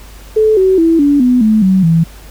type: tone with pitch steps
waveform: sine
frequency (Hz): 434.1 / 377.9 / 329 / 286.4 / 249.3 / 217.1 / 188.95 / 164.49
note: A4 / F#4 / E4 / D4 / B3 / A3 / F#3 / E3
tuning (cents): -23 / +37 / -3 / -43 / +16 / -23 / +37 / -3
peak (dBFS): -6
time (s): 0.36-2.04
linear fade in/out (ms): 10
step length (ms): 210
effects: added 50 Hz sine -33 dBFS peak until 2.3 s + pink hiss -39 dBFS RMS until 2.3 s